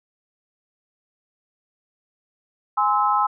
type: chord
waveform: sine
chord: Ab augmented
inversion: none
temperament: just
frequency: 830.6 / 1038.3 / 1297.8 Hz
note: Ab5 / C6 / E6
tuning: 0 / -14 / -27 cents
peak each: -21 dBFS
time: 2.77-3.27 s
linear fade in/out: 10 ms
effects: none